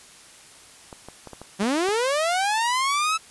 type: clicks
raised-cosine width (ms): 1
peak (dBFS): -24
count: 7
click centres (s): 0.928 / 1.086 / 1.273 / 1.333 / 1.416 / 1.627 / 1.887
type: linear sweep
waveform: sawtooth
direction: up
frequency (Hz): 185 to 1318.5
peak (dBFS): -17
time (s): 1.59-3.18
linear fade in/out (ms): 20
effects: white hiss -48 dBFS RMS until 3.3 s + resampled to 24000 Hz